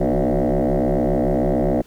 sine tone with frequency modulation, 164.81 Hz, E3, in tune, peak -14 dBFS, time 0-1.82 s, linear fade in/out 10 ms, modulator 67 Hz, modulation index 7.7, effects tanh soft clip ceiling -13 dBFS + pink hiss -52 dBFS RMS until 1.86 s

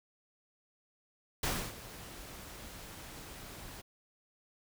pink noise with ADSR envelope, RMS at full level -32 dBFS, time 1.43-3.82 s, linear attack 4 ms, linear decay 290 ms, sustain -16 dB, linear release 17 ms, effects none

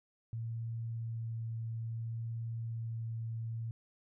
sine tone with vibrato, 114.2 Hz, A#2, 35 cents flat, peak -36 dBFS, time 0.33-3.71 s, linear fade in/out 0 ms, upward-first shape sine, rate 0.6 Hz, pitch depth 9 cents each way, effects none

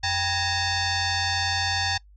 sine tone with frequency modulation, 1847 Hz, A#6, 16 cents flat, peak -22 dBFS, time 0.03-1.98 s, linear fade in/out 10 ms, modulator 879 Hz, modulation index 4.2, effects noise-tail reverb RT60 0.1 s tail -23 dB re dry + added 50 Hz sine -49 dBFS peak until 2.16 s

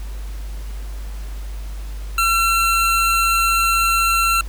25% pulse tone, 1354 Hz, E6, 46 cents sharp, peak -11 dBFS, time 2.18-4.41 s, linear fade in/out 2 ms, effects added 50 Hz sine -26 dBFS peak until 4.48 s + pink hiss -43 dBFS RMS until 4.48 s

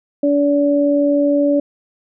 sine tone pair together, 287 / 574 Hz, D4 / D5, -40 / -40 cents, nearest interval octave, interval 1200 cents, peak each -14 / -15 dBFS, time 0.23-1.6 s, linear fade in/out 5 ms, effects none

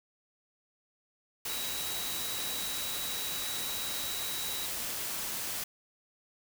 sine tone in noise, 3879 Hz, B7, 32 cents flat, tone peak -39 dBFS, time 1.49-4.66 s, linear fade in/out 5 ms, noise white, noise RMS -36 dBFS, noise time 1.45-5.64 s, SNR -6 dB, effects none

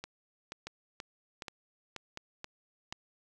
two click trains, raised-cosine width 0.2 ms, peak -23 / -23 dBFS, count 4 / 7, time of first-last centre 0.67-2.926 / 0.04-2.925 s, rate 1.33 / 2.08 Hz, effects none

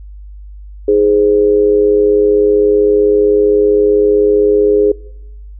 sine tone with amplitude modulation, 416.1 Hz, G#4, 3 cents sharp, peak -3 dBFS, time 0.88-4.92 s, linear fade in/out 5 ms, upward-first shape sine, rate 100 Hz, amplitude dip 75%, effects noise-tail reverb RT60 0.9 s tail -23 dB re dry + added 50 Hz sine -29 dBFS peak until 5.59 s

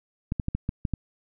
clicks, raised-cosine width 5 ms, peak -14 dBFS, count 7, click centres 0.321 / 0.398 / 0.484 / 0.55 / 0.691 / 0.852 / 0.937 s, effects none

